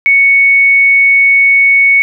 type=tone; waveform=sine; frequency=2220 Hz; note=C#7; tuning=2 cents sharp; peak=-4 dBFS; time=0.06-2.02 s; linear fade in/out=0 ms; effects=none